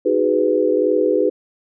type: chord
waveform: sine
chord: G# minor seventh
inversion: second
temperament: just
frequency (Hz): 311.5 / 373.8 / 415.3 / 498.4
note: D#4 / F#4 / G#4 / B4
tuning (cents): +2 / +18 / 0 / +16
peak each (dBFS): -21 / -20 / -19 / -18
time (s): 0.05-1.3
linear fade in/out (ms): 10
effects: none

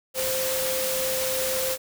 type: tone in noise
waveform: sine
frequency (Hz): 521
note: C5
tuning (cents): -7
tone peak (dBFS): -27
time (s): 0.14-1.78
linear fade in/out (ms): 50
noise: white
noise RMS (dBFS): -28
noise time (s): 0.14-1.78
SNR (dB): -2
effects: none

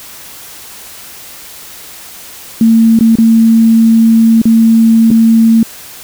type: tone with dropouts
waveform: sine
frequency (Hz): 226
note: A3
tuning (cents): +47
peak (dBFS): -3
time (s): 2.61-5.63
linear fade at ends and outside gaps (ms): 2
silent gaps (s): 2.99-3.008 / 3.155-3.185 / 4.417-4.454 / 5.105-5.112
effects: white hiss -31 dBFS RMS until 6.03 s

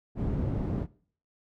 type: low-pass noise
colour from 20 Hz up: white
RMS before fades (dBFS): -30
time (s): 0.15-0.87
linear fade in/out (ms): 50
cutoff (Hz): 200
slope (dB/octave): 12
effects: noise-tail reverb RT60 0.5 s tail -21 dB re dry

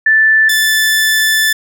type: tone pair in turn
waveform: sine / sawtooth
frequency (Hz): 1760 / 1753.1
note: A6 / A6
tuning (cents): 0 / -7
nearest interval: unison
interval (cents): 7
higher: first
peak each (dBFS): -6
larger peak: neither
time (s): 0.06-0.49 / 0.49-1.53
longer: second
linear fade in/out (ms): 5
effects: none

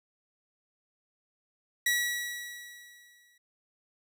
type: tone with exponential decay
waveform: sawtooth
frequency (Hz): 1932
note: B6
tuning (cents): -39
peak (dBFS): -20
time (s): 1.86-3.38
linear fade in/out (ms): 5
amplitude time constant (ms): 330
effects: none

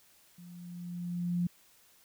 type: tone with level ramp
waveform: sine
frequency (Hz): 175.2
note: F3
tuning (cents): +6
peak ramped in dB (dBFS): -48 to -26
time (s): 0.38-1.47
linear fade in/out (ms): 5
effects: white hiss -63 dBFS RMS until 2.04 s

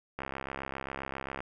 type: click train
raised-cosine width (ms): 0.5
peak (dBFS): -21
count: 83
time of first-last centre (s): 0.19-1.405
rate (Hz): 67.5
effects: none

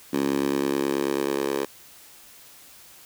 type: tone with high-pass filter sweep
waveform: 10% pulse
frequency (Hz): 69.3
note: C#2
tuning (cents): 0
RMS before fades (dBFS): -25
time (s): 0.13-1.65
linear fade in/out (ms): 5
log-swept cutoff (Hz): 270 to 420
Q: 2.3
effects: white hiss -49 dBFS RMS until 3.05 s

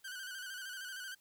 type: tone with vibrato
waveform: sawtooth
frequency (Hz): 1524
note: G6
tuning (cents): -49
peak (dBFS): -39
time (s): 0.04-1.15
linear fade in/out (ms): 10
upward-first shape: square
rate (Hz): 13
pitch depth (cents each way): 54
effects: white hiss -70 dBFS RMS until 1.2 s

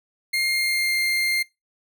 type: tone with pitch glide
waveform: 30% pulse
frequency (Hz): 2124 to 2109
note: C7 to C7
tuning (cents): +25 to +13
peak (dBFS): -18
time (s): 0.33-1.43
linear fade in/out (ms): 10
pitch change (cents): -12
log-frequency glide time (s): 0.52-0.97
effects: noise-tail reverb RT60 0.2 s tail -21 dB re dry

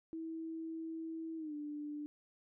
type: tone with pitch glide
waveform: sine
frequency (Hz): 324.5 to 295.9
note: E4 to D4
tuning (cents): -27 to +13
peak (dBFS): -40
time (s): 0.13-2.06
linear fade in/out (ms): 0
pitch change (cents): -160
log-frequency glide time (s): 1.37-1.54
effects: none

